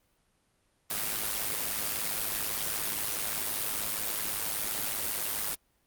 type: noise with amplitude modulation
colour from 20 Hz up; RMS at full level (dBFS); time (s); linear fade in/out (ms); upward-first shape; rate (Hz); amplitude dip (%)
white; -29; 0.9-5.55; 5; sine; 105; 65
effects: pink hiss -71 dBFS RMS until 5.86 s + Opus 32 kbps

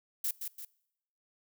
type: noise with echo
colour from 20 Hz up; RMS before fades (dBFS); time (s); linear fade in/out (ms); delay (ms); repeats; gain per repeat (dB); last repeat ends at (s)
violet; -32; 0.24-0.31; 5; 170; 2; -6; 0.65
effects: noise-tail reverb RT60 0.8 s tail -23 dB re dry

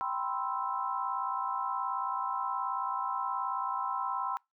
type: chord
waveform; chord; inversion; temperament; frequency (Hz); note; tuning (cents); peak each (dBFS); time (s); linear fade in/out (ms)
sine; C major seventh; second; equal; 784 / 987.8 / 1046.5 / 1318.5; G5 / B5 / C6 / E6; 0 / 0 / 0 / 0; -38 / -36 / -35 / -37; 0.01-4.37; 0
effects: noise-tail reverb RT60 0.2 s tail -25 dB re dry

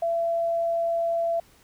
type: tone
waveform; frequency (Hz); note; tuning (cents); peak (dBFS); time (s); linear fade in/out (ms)
sine; 673; E5; +36; -22; 0.02-1.4; 5
effects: pink hiss -57 dBFS RMS until 1.63 s

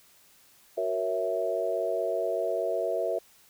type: chord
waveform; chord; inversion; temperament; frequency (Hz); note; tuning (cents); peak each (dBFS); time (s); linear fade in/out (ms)
sine; F# dominant seventh; none; equal; 370 / 466.2 / 554.4 / 659.3; F#4 / A#4 / C#5 / E5; 0 / 0 / 0 / 0; -34 / -32 / -33 / -29; 0.77-3.19; 10
effects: white hiss -59 dBFS RMS until 3.49 s

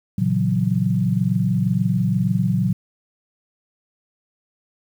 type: chord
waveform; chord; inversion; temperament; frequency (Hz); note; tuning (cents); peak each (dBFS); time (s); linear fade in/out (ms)
sine; F# dominant seventh; first; equal; 116.54 / 138.59 / 164.81 / 185; A#2 / C#3 / E3 / F#3; 0 / 0 / 0 / 0; -22 / -24 / -24 / -20; 0.18-2.73; 5
effects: 8-bit

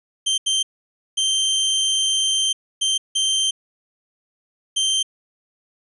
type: tone bursts at uneven times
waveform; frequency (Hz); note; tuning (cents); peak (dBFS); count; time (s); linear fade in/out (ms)
sawtooth; 3136; G7; 0; -14; 6; 0.26-0.38 / 0.46-0.63 / 1.17-2.53 / 2.81-2.98 / 3.15-3.51 / 4.76-5.03; 10
effects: resampled to 24000 Hz

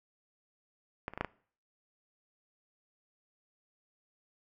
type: clicks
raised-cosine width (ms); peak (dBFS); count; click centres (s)
0.5; -20 / -29 / -23 / -15 / -20; 5; 1.081 / 1.136 / 1.176 / 1.21 / 1.247
effects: noise-tail reverb RT60 0.5 s tail -22 dB re dry

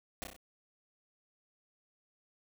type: noise with echo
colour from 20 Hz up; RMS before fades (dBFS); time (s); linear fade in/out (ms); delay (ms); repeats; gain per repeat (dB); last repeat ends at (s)
pink; -40; 0.22-0.24; 0; 31; 4; -4; 0.364
effects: none

